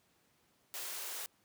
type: high-pass noise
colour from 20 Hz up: white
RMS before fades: -42 dBFS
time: 0.74-1.26 s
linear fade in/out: 0 ms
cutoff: 350 Hz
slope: 48 dB/octave
effects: pink hiss -72 dBFS RMS until 1.44 s + high-pass 100 Hz 12 dB/octave